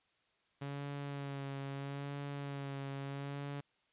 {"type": "tone with vibrato", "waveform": "sawtooth", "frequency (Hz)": 140, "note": "C#3", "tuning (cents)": 18, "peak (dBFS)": -36, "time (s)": [0.61, 3.61], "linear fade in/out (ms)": 10, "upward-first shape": "sine", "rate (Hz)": 0.77, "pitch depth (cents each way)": 28, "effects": ["white hiss -75 dBFS RMS until 3.92 s", "resampled to 8000 Hz"]}